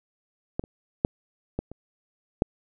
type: clicks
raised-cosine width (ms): 2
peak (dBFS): -13 / -26 / -6 / -14 / -26 / -6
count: 6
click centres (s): 0.595 / 0.639 / 1.049 / 1.59 / 1.716 / 2.421
effects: none